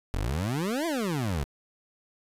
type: exponential two-way sweep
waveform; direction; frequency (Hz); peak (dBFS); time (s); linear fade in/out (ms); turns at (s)
25% pulse; up then down; 41.2 to 349.2 to 65.2; -23; 0.14-1.44; 0; 0.86
effects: resampled to 32000 Hz + 9-bit